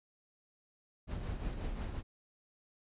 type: noise with tremolo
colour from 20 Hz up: brown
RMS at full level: -36 dBFS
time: 1.07-2.03 s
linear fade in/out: 50 ms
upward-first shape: triangle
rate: 5.6 Hz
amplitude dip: 55%
effects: resampled to 8000 Hz